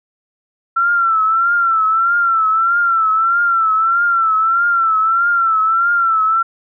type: tone with vibrato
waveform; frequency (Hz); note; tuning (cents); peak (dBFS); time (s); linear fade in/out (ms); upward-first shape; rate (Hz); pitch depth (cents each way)
sine; 1348; E6; +38; -11; 0.76-6.43; 10; triangle; 1.6; 86
effects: none